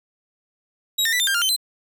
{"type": "tone with pitch steps", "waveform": "sawtooth", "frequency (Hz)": [3824, 1818, 1972, 3595, 1594, 1402, 3082, 4064], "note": ["A#7", "A#6", "B6", "A7", "G6", "F6", "G7", "B7"], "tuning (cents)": [43, -44, -3, 36, 28, 6, -30, 49], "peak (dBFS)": -15, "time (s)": [0.98, 1.564], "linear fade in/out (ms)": 10, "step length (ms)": 73, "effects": []}